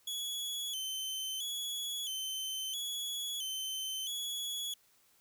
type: tone with vibrato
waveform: sawtooth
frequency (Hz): 3221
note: G7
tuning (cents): +46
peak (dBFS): -33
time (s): 0.07-4.74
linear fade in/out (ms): 5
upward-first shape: square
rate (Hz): 0.75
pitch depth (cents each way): 79
effects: white hiss -68 dBFS RMS until 5.2 s